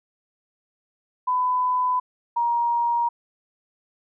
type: tone pair in turn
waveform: sine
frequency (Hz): 1002 / 944.3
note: B5 / A#5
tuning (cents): +25 / +22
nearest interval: minor second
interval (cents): 103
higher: first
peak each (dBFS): -19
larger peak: neither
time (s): 1.27-2 / 2.36-3.09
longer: neither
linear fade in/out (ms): 10
effects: none